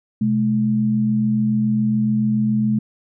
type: tone pair together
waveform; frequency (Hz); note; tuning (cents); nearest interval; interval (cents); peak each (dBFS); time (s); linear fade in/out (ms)
sine; 127.5 / 214.6; C3 / A3; -44 / -43; major sixth; 901; -23 / -16; 0.21-2.79; 5
effects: none